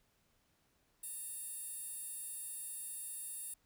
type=tone with high-pass filter; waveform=15% pulse; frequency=915 Hz; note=A#5; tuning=32 cents flat; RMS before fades=-45 dBFS; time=1.03-3.54 s; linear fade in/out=5 ms; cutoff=11000 Hz; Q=3.1; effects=pink hiss -75 dBFS RMS until 3.65 s